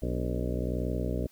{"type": "harmonic tone with a mistuned harmonic", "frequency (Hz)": 61.4, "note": "B1", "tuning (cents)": -9, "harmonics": [1, 2, 3, 4, 5, 6, 7, 8, 9, 10], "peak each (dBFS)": [-32, -35, -37, -38, -39, -40, -40, -41, -42, -42], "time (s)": [0.02, 1.27], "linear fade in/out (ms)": 5, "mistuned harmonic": 5, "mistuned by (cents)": -90, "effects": ["white hiss -62 dBFS RMS until 1.31 s"]}